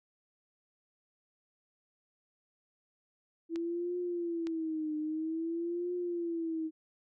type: tone with vibrato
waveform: sine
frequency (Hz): 329.6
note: E4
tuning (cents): 0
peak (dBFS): -32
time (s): 3.49-6.71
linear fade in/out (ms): 50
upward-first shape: triangle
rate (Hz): 0.51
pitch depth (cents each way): 140
type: clicks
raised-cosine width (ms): 0.2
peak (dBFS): -28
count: 2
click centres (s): 3.559 / 4.47
effects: none